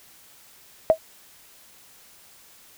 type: tone with exponential decay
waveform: sine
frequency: 639 Hz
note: D#5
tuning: 46 cents sharp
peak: -7 dBFS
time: 0.9-0.98 s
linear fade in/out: 0 ms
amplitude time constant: 16 ms
effects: tanh soft clip ceiling -3 dBFS + white hiss -52 dBFS RMS until 2.77 s